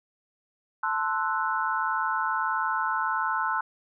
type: chord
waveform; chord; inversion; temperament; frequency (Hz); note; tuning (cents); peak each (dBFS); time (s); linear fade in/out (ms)
sine; F# half-diminished seventh; first; equal; 880 / 1046.5 / 1318.5 / 1480; A5 / C6 / E6 / F#6; 0 / 0 / 0 / 0; -30; 0.83-3.61; 5
effects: none